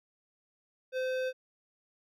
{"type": "tone with hard clipping", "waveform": "sine", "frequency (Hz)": 515, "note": "C5", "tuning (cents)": -28, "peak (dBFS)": -32, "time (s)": [0.92, 1.33], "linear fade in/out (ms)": 50, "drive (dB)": 14, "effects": []}